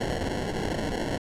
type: noise with sample-and-hold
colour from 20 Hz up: white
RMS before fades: -29 dBFS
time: 0-1.18 s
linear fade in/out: 10 ms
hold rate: 1225 Hz
effects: low-pass 8000 Hz 12 dB/octave